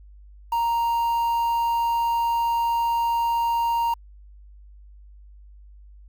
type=tone with quantisation; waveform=triangle; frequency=932.3 Hz; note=A#5; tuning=in tune; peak=-18 dBFS; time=0.52-3.94 s; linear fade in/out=5 ms; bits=7; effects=added 50 Hz sine -44 dBFS peak until 6.08 s